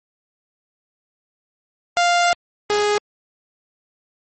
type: tone pair in turn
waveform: sawtooth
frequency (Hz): 698.5 / 415.3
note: F5 / G#4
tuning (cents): 0 / 0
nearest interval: major sixth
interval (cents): 900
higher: first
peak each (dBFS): -10 / -12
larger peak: first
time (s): 1.97-2.33 / 2.7-2.98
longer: first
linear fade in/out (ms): 0
effects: MP3 32 kbps